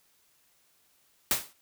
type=noise with exponential decay; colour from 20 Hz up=white; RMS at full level=-22 dBFS; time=1.31-1.53 s; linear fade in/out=1 ms; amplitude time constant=46 ms; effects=white hiss -67 dBFS RMS until 1.61 s